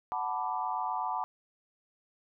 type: chord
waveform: sine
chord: B minor seventh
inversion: second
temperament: equal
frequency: 740 / 880 / 987.8 / 1174.7 Hz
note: F#5 / A5 / B5 / D6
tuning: 0 / 0 / 0 / 0 cents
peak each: -36 / -35 / -35 / -38 dBFS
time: 0.12-1.24 s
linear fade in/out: 0 ms
effects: none